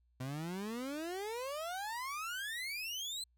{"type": "exponential sweep", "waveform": "30% pulse", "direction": "up", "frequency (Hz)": [124.6, 4147], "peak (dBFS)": -36, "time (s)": [0.2, 3.24], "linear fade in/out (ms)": 5, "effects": ["added 60 Hz sine -69 dBFS peak until 3.37 s"]}